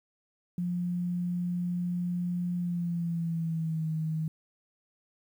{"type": "tone with pitch glide", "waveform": "sine", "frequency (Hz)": [176.6, 158.24], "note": ["F3", "D#3"], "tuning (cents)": [20, 30], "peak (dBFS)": -28, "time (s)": [0.58, 4.28], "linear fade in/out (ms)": 2, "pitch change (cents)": -190, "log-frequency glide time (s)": [2.56, 3.89], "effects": ["10-bit"]}